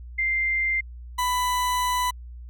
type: tone pair in turn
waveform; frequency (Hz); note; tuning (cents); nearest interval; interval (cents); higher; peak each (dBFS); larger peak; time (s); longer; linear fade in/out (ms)
sine / 40% pulse; 2093 / 994.6; C7 / B5; 0 / +12; octave + minor second; 1288; first; -21; neither; 0.18-0.81 / 1.18-2.11; second; 10
effects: added 60 Hz sine -37 dBFS peak until 2.49 s